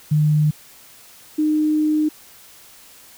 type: tone pair in turn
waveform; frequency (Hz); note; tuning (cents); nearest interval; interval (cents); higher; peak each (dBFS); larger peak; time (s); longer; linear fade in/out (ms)
sine; 151.4 / 306.1; D#3 / D#4; -47 / -28; octave; 1219; second; -13 / -15; first; 0.11-0.51 / 1.38-2.09; second; 10
effects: white hiss -46 dBFS RMS until 3.17 s